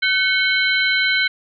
sine tone cluster, 1519 / 2202 / 3119 / 4027 Hz, F#6 / C#7 / G7 / B7, +45 / -12 / -9 / +33 cents, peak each -19 / -19 / -24 / -23 dBFS, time 0.02-1.28 s, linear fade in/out 10 ms, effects none

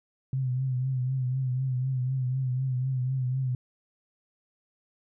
sine tone with vibrato, 129.3 Hz, C3, 20 cents flat, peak -25 dBFS, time 0.33-3.55 s, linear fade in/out 2 ms, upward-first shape triangle, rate 4 Hz, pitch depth 67 cents each way, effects none

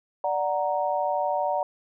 sine chord, D augmented, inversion none, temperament equal, 587.3 / 740 / 932.3 Hz, D5 / F#5 / A#5, 0 / 0 / 0 cents, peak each -27 / -27 / -28 dBFS, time 0.24-1.63 s, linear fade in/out 2 ms, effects none

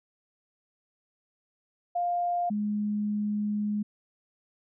sine tone pair in turn, 702 / 208.7 Hz, F5 / G#3, +9 / +9 cents, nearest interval octave + major sixth, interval 2100 cents, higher first, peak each -25 / -26 dBFS, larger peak first, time 1.95-2.5 / 2.5-3.83 s, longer second, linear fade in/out 10 ms, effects none

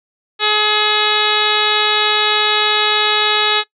harmonic tone, 423.3 Hz, G#4, 33 cents sharp, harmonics 1 / 2 / 3 / 4 / 5 / 6 / 7 / 8 / 9 / 10, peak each -22 / -22 / -20 / -21 / -24 / -22 / -24 / -20 / -20 / -26 dBFS, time 0.39-3.64 s, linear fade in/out 50 ms, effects noise-tail reverb RT60 0.1 s tail -20 dB re dry

